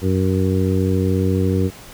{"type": "harmonic tone", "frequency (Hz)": 94.1, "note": "F#2", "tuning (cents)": 30, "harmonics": [1, 2, 3, 4, 5], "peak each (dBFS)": [-18, -21, -23, -24, -25], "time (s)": [0.01, 1.71], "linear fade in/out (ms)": 50, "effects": ["pink hiss -40 dBFS RMS until 1.93 s"]}